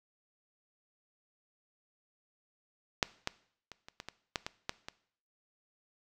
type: clicks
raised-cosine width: 0.2 ms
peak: -8 / -14 / -27 / -30 / -24 / -23 / -14 / -19 / -15 / -23 dBFS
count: 10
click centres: 3.028 / 3.274 / 3.717 / 3.885 / 4.001 / 4.086 / 4.358 / 4.465 / 4.694 / 4.885 s
effects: noise-tail reverb RT60 0.6 s tail -19 dB re dry